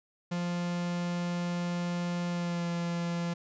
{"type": "tone with pitch glide", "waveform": "45% pulse", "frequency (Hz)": [174.61, 171.51], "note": ["F3", "F3"], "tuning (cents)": [0, -31], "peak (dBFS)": -30, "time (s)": [0.31, 3.34], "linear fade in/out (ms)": 10, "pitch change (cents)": -31, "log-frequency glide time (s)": [2.29, 2.68], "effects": ["resampled to 16000 Hz"]}